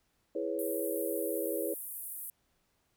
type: chord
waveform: sine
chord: C# minor seventh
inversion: first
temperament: equal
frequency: 329.6 / 415.3 / 493.9 / 554.4 Hz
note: E4 / G#4 / B4 / C#5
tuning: 0 / 0 / 0 / 0 cents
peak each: -37 dBFS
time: 0.35-1.74 s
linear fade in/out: 5 ms
type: band-pass noise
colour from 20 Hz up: pink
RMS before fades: -42 dBFS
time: 0.59-2.3 s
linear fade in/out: 0 ms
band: 10000 to 16000 Hz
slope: 48 dB/octave
effects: pink hiss -75 dBFS RMS until 2.96 s